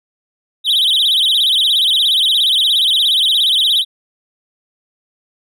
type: tone with vibrato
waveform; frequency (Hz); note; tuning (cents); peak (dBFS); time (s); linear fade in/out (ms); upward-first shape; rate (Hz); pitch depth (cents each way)
triangle; 3453; A7; -33; -9; 0.64-3.85; 50; sine; 17; 220
effects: none